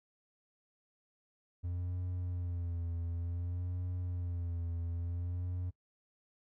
triangle tone with vibrato, 87.31 Hz, F2, in tune, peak -33 dBFS, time 1.63-5.71 s, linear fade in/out 20 ms, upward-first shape sine, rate 0.56 Hz, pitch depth 52 cents each way, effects noise-tail reverb RT60 0.1 s tail -19 dB re dry

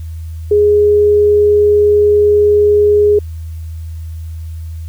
sine tone, 415.3 Hz, G#4, in tune, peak -6 dBFS, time 0.51-3.19 s, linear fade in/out 5 ms, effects added 81 Hz sine -22 dBFS peak until 4.88 s + white hiss -49 dBFS RMS until 4.88 s

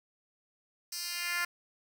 10% pulse tone with high-pass filter sweep, 349.2 Hz, F4, in tune, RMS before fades -35 dBFS, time 0.92-1.45 s, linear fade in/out 5 ms, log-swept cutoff 5700 to 1500 Hz, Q 1.5, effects none

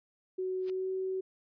sine tone with pitch glide, 372.6 to 377.4 Hz, F#4 to F#4, +12 to +34 cents, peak -31 dBFS, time 0.38-1.21 s, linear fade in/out 10 ms, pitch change +22 cents, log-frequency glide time 0.66-0.9 s
white noise with exponential growth, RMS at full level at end -44 dBFS, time 0.59-0.7 s, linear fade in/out 1 ms, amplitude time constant 23 ms
effects resampled to 11025 Hz

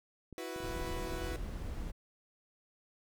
clicks, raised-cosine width 3 ms, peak -35 dBFS, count 9, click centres 0.327 / 0.562 / 0.604 / 0.711 / 0.8 / 0.891 / 0.968 / 1.023 / 1.124 s
sawtooth chord, E suspended second, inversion none, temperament equal, 329.6 / 370 / 493.9 Hz, E4 / F#4 / B4, 0 / 0 / 0 cents, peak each -40 dBFS, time 0.38-1.36 s, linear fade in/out 0 ms
brown noise, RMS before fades -40 dBFS, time 0.62-1.92 s, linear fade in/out 20 ms
effects none

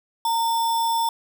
sine tone with sample-and-hold, 917 Hz, A#5, 29 cents flat, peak -19 dBFS, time 0.25-1.09 s, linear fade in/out 2 ms, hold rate 4410 Hz, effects none

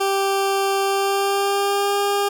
20% pulse tone with pitch glide, 392 to 403.3 Hz, G4 to G4, 0 to +49 cents, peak -13 dBFS, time 0-2.29 s, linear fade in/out 10 ms, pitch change +49 cents, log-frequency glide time 0.83-1.99 s, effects none

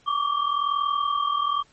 sine tone cluster, 1132 / 1173 / 3184 Hz, C#6 / D6 / G7, +36 / -2 / +26 cents, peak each -25 / -24 / -33 dBFS, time 0.06-1.63 s, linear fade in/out 20 ms, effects pink hiss -59 dBFS RMS until 1.72 s + MP3 32 kbps

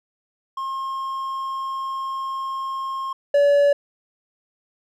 triangle tone pair in turn, 1071 / 571.9 Hz, C6 / D5, +40 / -46 cents, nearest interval major seventh, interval 1086 cents, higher first, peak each -23 / -11 dBFS, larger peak second, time 0.57-3.13 / 3.34-3.73 s, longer first, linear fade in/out 5 ms, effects none

